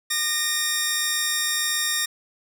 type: tone pair together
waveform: 10% pulse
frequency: 1204 / 1846.8 Hz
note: D6 / A#6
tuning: +43 / -17 cents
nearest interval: perfect fifth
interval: 740 cents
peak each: -24 / -13 dBFS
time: 0.1-2.06 s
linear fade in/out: 10 ms
effects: none